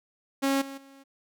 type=tone with level steps; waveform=sawtooth; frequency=273.2 Hz; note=C#4; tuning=25 cents flat; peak=-19 / -34 / -46 dBFS; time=0.42-1.04 s; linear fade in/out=20 ms; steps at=0.61 / 0.77 s; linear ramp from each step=10 ms; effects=none